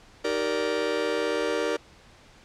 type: chord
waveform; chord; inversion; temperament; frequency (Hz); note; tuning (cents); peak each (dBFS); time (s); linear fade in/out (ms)
45% pulse; Eb major seventh; none; just; 311.1 / 388.9 / 466.7 / 583.4; Eb4 / G4 / Bb4 / D5; 0 / -14 / +2 / -12; -33 / -31 / -28 / -31; 0.24-1.77; 10
effects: pink hiss -53 dBFS RMS until 2.44 s + low-pass 6000 Hz 12 dB/octave